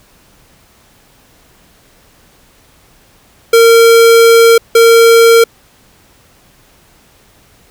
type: tone bursts at uneven times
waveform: square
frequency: 460 Hz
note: A#4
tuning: 23 cents flat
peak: -3 dBFS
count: 2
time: 3.53-4.58 / 4.75-5.44 s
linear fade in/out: 5 ms
effects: pink hiss -47 dBFS RMS until 7.7 s